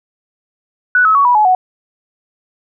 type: tone with pitch steps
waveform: sine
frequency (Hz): 1480 / 1288.4 / 1121.6 / 976.4 / 850 / 740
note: F#6 / E6 / C#6 / B5 / G#5 / F#5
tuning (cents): 0 / -40 / +20 / -20 / +40 / 0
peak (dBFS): -7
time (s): 0.95-1.55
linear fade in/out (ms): 2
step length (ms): 100
effects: none